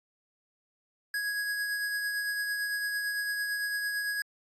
square tone with tremolo, 1661 Hz, G#6, in tune, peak -29 dBFS, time 1.14-4.22 s, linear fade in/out 2 ms, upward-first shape triangle, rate 8.9 Hz, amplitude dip 35%, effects AAC 64 kbps

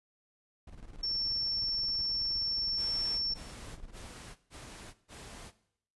brown noise with tremolo, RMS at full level -46 dBFS, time 0.67-4.08 s, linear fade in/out 5 ms, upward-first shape square, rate 19 Hz, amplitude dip 60%
sine tone, 5430 Hz, F8, 50 cents flat, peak -30 dBFS, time 1.03-3.34 s, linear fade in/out 5 ms
pink noise bursts, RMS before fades -48 dBFS, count 5, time 2.76-5.52 s, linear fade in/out 50 ms, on 440 ms, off 140 ms
effects noise-tail reverb RT60 0.7 s tail -17 dB re dry + resampled to 24000 Hz

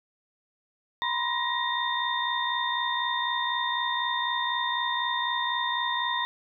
sine tone cluster, 964 / 1028 / 1886 / 3630 Hz, B5 / C6 / A#6 / A#7, -42 / -31 / +20 / -47 cents, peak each -31 dBFS, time 1.02-6.25 s, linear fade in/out 0 ms, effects none

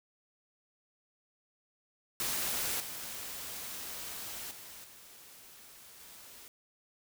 white noise with level steps, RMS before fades -34 / -42 / -49 / -54 / -52 dBFS, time 2.2-6.48 s, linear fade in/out 0 ms, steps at 2.8 / 4.51 / 4.84 / 6 s, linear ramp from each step 2 ms, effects none

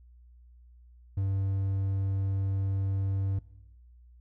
triangle tone, 97.2 Hz, G2, 14 cents flat, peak -24 dBFS, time 1.17-3.39 s, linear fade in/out 5 ms, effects noise-tail reverb RT60 1.0 s tail -22 dB re dry + added 60 Hz sine -52 dBFS peak until 4.2 s

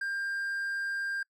triangle tone, 1596 Hz, G6, 31 cents sharp, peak -29 dBFS, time 0.01-1.23 s, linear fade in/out 5 ms, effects noise-tail reverb RT60 0.1 s tail -24 dB re dry

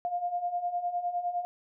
sine beating tone pair, 698.5 / 708.3 Hz, F5 / F5, 0 / +24 cents, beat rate 9.8 Hz, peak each -35 / -30 dBFS, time 0.05-1.45 s, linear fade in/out 0 ms, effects none

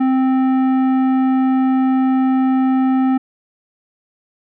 sine tone with tanh clipping, 261.6 Hz, C4, in tune, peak -14 dBFS, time 0-3.18 s, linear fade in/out 10 ms, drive 12 dB, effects none

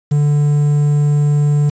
triangle tone with quantisation, 146.7 Hz, D3, 2 cents flat, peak -8 dBFS, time 0.11-1.7 s, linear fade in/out 10 ms, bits 6, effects resampled to 16000 Hz

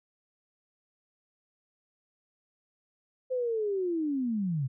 sine linear sweep, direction down, 520 to 123.4 Hz, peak -27 dBFS, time 3.3-4.68 s, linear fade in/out 20 ms, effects none

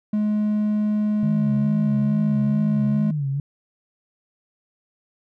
triangle tone, 210.9 Hz, G#3, 27 cents sharp, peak -16 dBFS, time 0.13-3.11 s, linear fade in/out 5 ms
sine tone with vibrato, 146.83 Hz, D3, in tune, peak -21 dBFS, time 1.23-3.4 s, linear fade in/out 2 ms, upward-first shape sine, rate 2.3 Hz, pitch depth 130 cents each way
effects tanh soft clip ceiling -10 dBFS

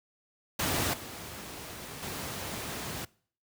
pink noise with level steps, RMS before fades -29 / -42 / -37 dBFS, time 0.59-3.05 s, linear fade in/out 5 ms, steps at 0.93 / 2.02 s, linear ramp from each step 10 ms, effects noise-tail reverb RT60 0.5 s tail -23 dB re dry + high-pass 80 Hz 12 dB/octave

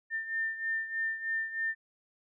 sine beating tone pair, 1800 / 1803.2 Hz, A6 / A6, +39 / +42 cents, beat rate 3.2 Hz, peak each -32 / -37 dBFS, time 0.1-1.75 s, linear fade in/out 50 ms, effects none

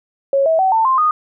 sine tone with pitch steps, 550 / 646.6 / 760.1 / 893.5 / 1050.3 / 1234.7 Hz, C#5 / E5 / F#5 / A5 / C6 / D#6, -14 / -34 / +46 / +26 / +6 / -14 cents, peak -11 dBFS, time 0.33-1.11 s, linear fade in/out 2 ms, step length 130 ms, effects none

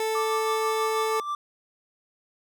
30% pulse tone, 440 Hz, A4, in tune, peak -22 dBFS, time 0-1.2 s, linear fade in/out 2 ms
triangle tone with tremolo, 1174.7 Hz, D6, in tune, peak -24 dBFS, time 0.15-1.35 s, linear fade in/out 2 ms, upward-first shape sine, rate 6.2 Hz, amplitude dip 55%
effects none

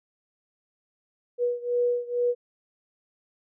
sine beating tone pair, 484.7 / 486.9 Hz, B4 / B4, -32 / -25 cents, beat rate 2.2 Hz, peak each -25 / -27 dBFS, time 1.38-2.35 s, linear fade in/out 50 ms, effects none

